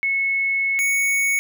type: tone pair in turn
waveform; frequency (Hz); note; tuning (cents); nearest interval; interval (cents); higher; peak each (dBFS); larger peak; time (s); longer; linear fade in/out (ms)
sine / square; 2195 / 2222; C#7 / C#7; -18 / +4; unison; 22; second; -18; neither; 0.03-0.79 / 0.79-1.39; first; 0
effects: none